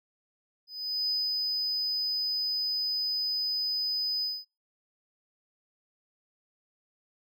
triangle tone with ADSR envelope, 5000 Hz, D#8, 8 cents sharp, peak -23 dBFS, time 0.67-4.45 s, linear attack 420 ms, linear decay 210 ms, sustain -2 dB, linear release 220 ms, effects noise-tail reverb RT60 0.3 s tail -26 dB re dry + tanh soft clip ceiling -23 dBFS

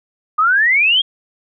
sine exponential sweep, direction up, 1208 to 3300 Hz, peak -10 dBFS, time 0.38-1.02 s, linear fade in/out 10 ms, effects none

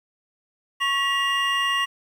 triangle tone cluster, 1104 / 1926 / 2814 Hz, C#6 / B6 / F7, -7 / -44 / +12 cents, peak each -23 dBFS, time 0.8-1.86 s, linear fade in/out 20 ms, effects 9-bit

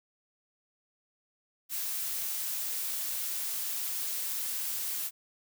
blue noise, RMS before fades -34 dBFS, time 1.69-5.11 s, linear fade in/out 50 ms, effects none

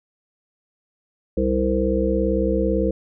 harmonic tone with a mistuned harmonic, 65.41 Hz, C2, in tune, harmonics 1 / 3 / 5 / 7 / 8, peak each -24 / -24 / -24 / -24 / -24 dBFS, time 1.37-2.91 s, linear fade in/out 5 ms, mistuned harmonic 8, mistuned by -25 cents, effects none

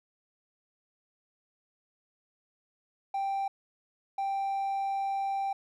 triangle tone bursts at uneven times, 785 Hz, G5, 2 cents sharp, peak -26 dBFS, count 2, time 3.14-3.48 / 4.18-5.53 s, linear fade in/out 5 ms, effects tanh soft clip ceiling -22 dBFS

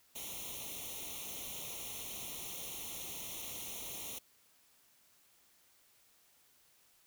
white noise with comb filter, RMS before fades -44 dBFS, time 0.15-4.19 s, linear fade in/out 10 ms, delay 0.31 ms, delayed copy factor +0.9, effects white hiss -68 dBFS RMS until 7.06 s

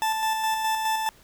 40% pulse tone with tremolo, 880 Hz, A5, in tune, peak -21 dBFS, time 0.02-1.09 s, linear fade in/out 0 ms, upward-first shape square, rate 4.8 Hz, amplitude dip 35%, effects pink hiss -55 dBFS RMS until 1.23 s

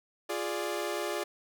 sawtooth chord, D diminished, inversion first, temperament equal, 349.2 / 415.3 / 587.3 Hz, F4 / Ab4 / D5, 0 / 0 / 0 cents, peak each -32 dBFS, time 0.29-1.24 s, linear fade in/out 10 ms, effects none

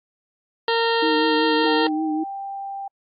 harmonic tone, 460 Hz, A#4, 23 cents flat, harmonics 1 / 2 / 3 / 4 / 6 / 7 / 8 / 9 / 10, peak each -21 / -23 / -30 / -27 / -31 / -29 / -35 / -31 / -36 dBFS, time 0.68-1.87 s, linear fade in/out 2 ms
sine tone with vibrato, 312.2 Hz, D#4, 6 cents sharp, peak -21 dBFS, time 1.02-2.24 s, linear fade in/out 10 ms, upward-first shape triangle, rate 5.2 Hz, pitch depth 45 cents each way
sine tone with pitch glide, 784 to 789 Hz, G5 to G5, 0 to +11 cents, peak -28 dBFS, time 1.66-2.88 s, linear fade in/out 5 ms, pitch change +11 cents, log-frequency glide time 2.02-2.46 s
effects AAC 48 kbps

